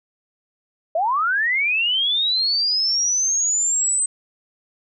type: linear sweep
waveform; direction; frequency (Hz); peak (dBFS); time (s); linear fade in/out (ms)
sine; up; 615 to 8230; -17; 0.95-4.06; 5
effects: none